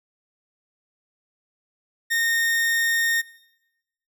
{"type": "tone", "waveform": "40% pulse", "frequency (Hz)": 1841, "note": "A#6", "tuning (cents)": -22, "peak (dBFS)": -19, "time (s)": [2.1, 3.22], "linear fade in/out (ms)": 20, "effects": ["noise-tail reverb RT60 0.9 s tail -19 dB re dry"]}